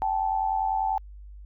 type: tone pair together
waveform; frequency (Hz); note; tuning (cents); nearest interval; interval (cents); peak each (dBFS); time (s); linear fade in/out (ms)
sine; 777 / 867.2; G5 / A5; -16 / -25; major second; 191; -26; 0.02-0.98; 0
effects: added 50 Hz sine -41 dBFS peak until 1.45 s